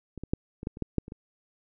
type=clicks; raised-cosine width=3 ms; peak=-26 / -23 / -12 / -25 / -17 / -29 / -16 / -11 / -29 / -26 dBFS; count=10; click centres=0.177 / 0.236 / 0.335 / 0.631 / 0.671 / 0.771 / 0.823 / 0.983 / 1.081 / 1.121 s; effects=none